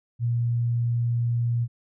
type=tone; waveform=sine; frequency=118.6 Hz; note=A#2; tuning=30 cents sharp; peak=-21 dBFS; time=0.19-1.68 s; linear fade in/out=50 ms; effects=none